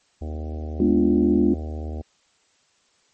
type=harmonic tone; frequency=77.2 Hz; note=D#2; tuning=13 cents flat; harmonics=1 / 3 / 4 / 5 / 6 / 7 / 8 / 9 / 10; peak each=-28 / -38 / -40 / -42 / -44 / -45 / -46 / -47 / -48 dBFS; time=0.21-2.02 s; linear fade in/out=10 ms
type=chord; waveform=sine; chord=G# diminished seventh; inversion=none; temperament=equal; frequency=207.7 / 246.9 / 293.7 / 349.2 Hz; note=G#3 / B3 / D4 / F4; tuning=0 / 0 / 0 / 0 cents; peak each=-21 dBFS; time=0.8-1.54 s; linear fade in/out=2 ms
effects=white hiss -63 dBFS RMS until 3.13 s + MP3 32 kbps